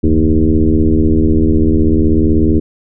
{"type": "tone with frequency modulation", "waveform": "sine", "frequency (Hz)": 152.8, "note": "D#3", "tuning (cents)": -31, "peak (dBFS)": -7, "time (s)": [0.03, 2.6], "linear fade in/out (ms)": 10, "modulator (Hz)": 80.4, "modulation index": 2.8, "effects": []}